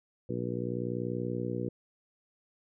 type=harmonic tone; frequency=60.4 Hz; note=B1; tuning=38 cents flat; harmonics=2 / 3 / 4 / 5 / 6 / 7 / 8; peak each=-37 / -38 / -39 / -40 / -38 / -43 / -39 dBFS; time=0.29-1.69 s; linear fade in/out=5 ms; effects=none